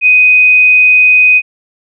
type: tone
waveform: sine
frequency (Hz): 2500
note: D#7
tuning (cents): +8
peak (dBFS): -3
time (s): 0.01-1.42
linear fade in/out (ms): 50
effects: none